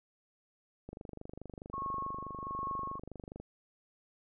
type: click train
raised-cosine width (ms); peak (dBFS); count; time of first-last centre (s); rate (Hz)
2; -31; 63; 0.89-3.4; 24.7
type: tone with tremolo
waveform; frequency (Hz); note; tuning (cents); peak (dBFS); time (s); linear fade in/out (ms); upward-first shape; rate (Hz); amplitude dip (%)
sine; 1093; C#6; -25; -34; 1.73-2.99; 5; sine; 1.3; 60
effects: none